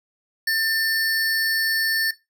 square tone pair together, 1790 / 4446 Hz, A6 / C#8, +29 / +4 cents, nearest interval octave + major third, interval 1575 cents, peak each -21 / -26 dBFS, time 0.47-2.11 s, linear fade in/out 5 ms, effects noise-tail reverb RT60 0.2 s tail -17 dB re dry

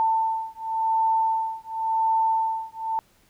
sine beating tone pair, 892 / 892.92 Hz, A5 / A5, +23 / +25 cents, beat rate 0.92 Hz, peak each -24 / -24 dBFS, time 0-2.99 s, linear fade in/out 0 ms, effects pink hiss -61 dBFS RMS until 3.29 s

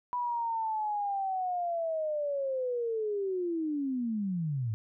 sine linear sweep, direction down, 987.8 to 103.83 Hz, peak -29 dBFS, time 0.13-4.74 s, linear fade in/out 0 ms, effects none

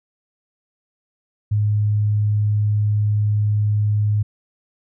sine tone, 104.9 Hz, G#2, 18 cents sharp, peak -15 dBFS, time 1.51-4.23 s, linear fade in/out 10 ms, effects none

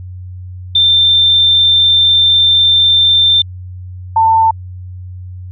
sine tone pair in turn, 3576 / 894 Hz, A7 / A5, +27 / +27 cents, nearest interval 2 octaves, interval 2400 cents, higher first, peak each -6 dBFS, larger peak neither, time 0.75-3.42 / 4.16-4.51 s, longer first, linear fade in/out 5 ms, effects added 91 Hz sine -25 dBFS peak until 5.51 s

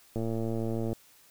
click train, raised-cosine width 2 ms, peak -20 dBFS, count 88, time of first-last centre 0.16-0.93 s, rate 113 Hz, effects white hiss -59 dBFS RMS until 1.3 s

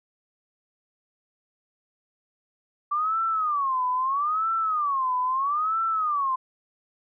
sine tone with vibrato, 1158 Hz, D6, 25 cents flat, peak -22 dBFS, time 2.91-6.36 s, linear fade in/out 10 ms, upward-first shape sine, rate 0.77 Hz, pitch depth 250 cents each way, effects none

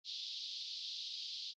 pink band-pass noise, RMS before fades -45 dBFS, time 0.04-1.54 s, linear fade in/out 50 ms, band 3400 to 4900 Hz, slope 48 dB/octave, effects Opus 48 kbps

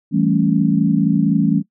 sine chord, A dominant seventh, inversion second, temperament equal, 164.81 / 196 / 220 / 277.2 Hz, E3 / G3 / A3 / C#4, 0 / 0 / 0 / 0 cents, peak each -18 dBFS, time 0.11-1.63 s, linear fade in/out 50 ms, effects noise-tail reverb RT60 0.1 s tail -20 dB re dry

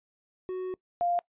triangle / sine tone pair in turn, 370 / 698.5 Hz, F#4 / F5, 0 / 0 cents, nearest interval major seventh, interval 1100 cents, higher second, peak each -29 / -24 dBFS, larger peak second, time 0.49-0.74 / 1.01-1.19 s, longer first, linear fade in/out 0 ms, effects noise-tail reverb RT60 0.1 s tail -22 dB re dry + resampled to 8000 Hz

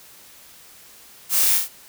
blue noise with echo, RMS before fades -20 dBFS, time 1.29-1.6 s, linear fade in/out 50 ms, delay 30 ms, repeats 3, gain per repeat -3 dB, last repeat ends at 1.69 s, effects white hiss -47 dBFS RMS until 1.88 s

